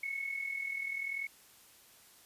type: tone with amplitude modulation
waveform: sine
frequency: 2200 Hz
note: C#7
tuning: 14 cents flat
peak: -32 dBFS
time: 0.03-1.27 s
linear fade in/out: 5 ms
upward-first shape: sine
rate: 40.5 Hz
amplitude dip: 65%
effects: white hiss -60 dBFS RMS until 2.25 s + resampled to 32000 Hz